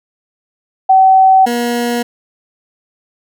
sine / 20% pulse tone pair in turn, 762 / 239.1 Hz, G5 / A#3, -49 / +44 cents, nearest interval octave + minor sixth, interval 2007 cents, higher first, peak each -4 / -9 dBFS, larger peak first, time 0.89-1.46 / 1.46-2.03 s, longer neither, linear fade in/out 10 ms, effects none

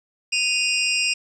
25% pulse tone pair together, 2489 / 2778 Hz, D#7 / F7, 0 / -10 cents, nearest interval major second, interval 190 cents, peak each -18 / -18 dBFS, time 0.32-1.14 s, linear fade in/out 10 ms, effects resampled to 24000 Hz + 8-bit

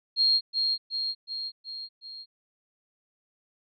sine tone with echo, 4238 Hz, C8, 21 cents sharp, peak -19 dBFS, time 0.16-0.41 s, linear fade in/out 50 ms, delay 370 ms, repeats 5, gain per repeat -4 dB, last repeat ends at 2.26 s, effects none

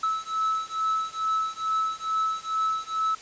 triangle beating tone pair, 1302 / 1304.3 Hz, E6 / E6, -22 / -19 cents, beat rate 2.3 Hz, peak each -26 dBFS, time 0.03-3.15 s, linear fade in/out 5 ms, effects white hiss -45 dBFS RMS until 3.21 s + resampled to 16000 Hz

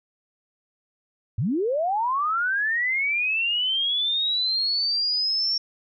sine linear sweep, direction up, 88.5 to 5500 Hz, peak -21 dBFS, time 1.38-5.58 s, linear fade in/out 5 ms, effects none

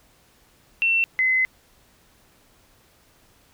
sine tone pair in turn, 2701 / 2042 Hz, E7 / C7, +42 / -43 cents, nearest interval perfect fourth, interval 485 cents, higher first, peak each -17 dBFS, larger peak neither, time 0.82-1.04 / 1.19-1.45 s, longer second, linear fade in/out 0 ms, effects pink hiss -58 dBFS RMS until 3.53 s

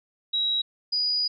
sine tone pair in turn, 3857 / 4915 Hz, B7 / D#8, -42 / -22 cents, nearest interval major third, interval 420 cents, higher second, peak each -22 dBFS, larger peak neither, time 0.33-0.62 / 0.92-1.28 s, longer second, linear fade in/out 10 ms, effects none

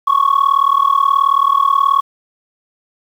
sine tone with amplitude modulation, 1108.7 Hz, C#6, in tune, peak -4 dBFS, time 0.07-2.01 s, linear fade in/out 10 ms, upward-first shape sine, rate 38.6 Hz, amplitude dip 95%, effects tanh soft clip ceiling -5 dBFS + 7-bit

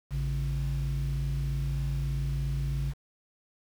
sine tone pair together, 55.35 / 138.59 Hz, A1 / C#3, +11 / 0 cents, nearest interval octave + major third, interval 1589 cents, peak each -28 dBFS, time 0.1-2.94 s, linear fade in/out 50 ms, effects tanh soft clip ceiling -24 dBFS + 8-bit

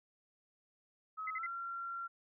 sine tone with pitch glide, 1280 to 1371.9 Hz, D#6 to F6, +49 to -31 cents, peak -39 dBFS, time 1.17-2.08 s, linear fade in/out 20 ms, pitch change +120 cents, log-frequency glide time 1.36-1.44 s
sine tone bursts, 2044 Hz, C7, 41 cents flat, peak -38 dBFS, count 3, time 1.27-1.465 s, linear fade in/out 5 ms, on 35 ms, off 45 ms
effects none

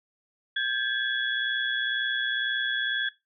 sine tone cluster, 1589 / 1711 / 3369 Hz, G6 / A6 / G#7, +23 / -49 / +24 cents, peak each -29 dBFS, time 0.56-3.09 s, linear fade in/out 5 ms, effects noise-tail reverb RT60 0.2 s tail -19 dB re dry

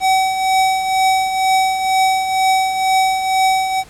square tone with tremolo, 760 Hz, F#5, 46 cents sharp, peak -11 dBFS, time 0-3.84 s, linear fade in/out 50 ms, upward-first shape triangle, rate 2.1 Hz, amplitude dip 60%, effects pink hiss -43 dBFS RMS until 3.89 s + low-pass 11000 Hz 12 dB/octave

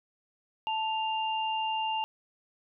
sine tone pair together, 880 / 2794 Hz, A5 / F7, 0 / 0 cents, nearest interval octave + minor sixth, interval 2000 cents, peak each -29 / -34 dBFS, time 0.67-2.04 s, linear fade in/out 0 ms, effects none

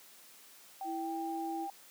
sine tone with pitch glide, 779 to 794 Hz, G5 to G5, -11 to +22 cents, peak -37 dBFS, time 0.81-1.7 s, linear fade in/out 2 ms, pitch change +33 cents, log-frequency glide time 1-1.1 s
sine tone, 329.6 Hz, E4, in tune, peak -37 dBFS, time 0.84-1.68 s, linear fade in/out 50 ms
effects white hiss -57 dBFS RMS until 1.9 s + high-pass 200 Hz 12 dB/octave

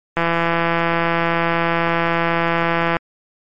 click train, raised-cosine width 0.5 ms, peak -3 dBFS, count 471, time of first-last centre 0.17-2.968 s, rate 168 Hz, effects MP3 48 kbps

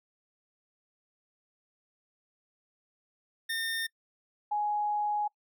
25% pulse / sine tone pair in turn, 1819 / 834.5 Hz, A#6 / G#5, -43 / +8 cents, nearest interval octave + minor second, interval 1349 cents, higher first, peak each -27 dBFS, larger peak neither, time 3.49-3.87 / 4.51-5.28 s, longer second, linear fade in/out 10 ms, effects noise-tail reverb RT60 0.1 s tail -24 dB re dry

